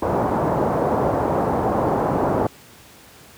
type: low-pass noise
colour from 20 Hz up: white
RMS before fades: -20 dBFS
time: 0.02-2.47 s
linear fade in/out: 5 ms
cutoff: 900 Hz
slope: 24 dB/octave
effects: pink hiss -46 dBFS RMS until 3.37 s + high-pass 80 Hz 12 dB/octave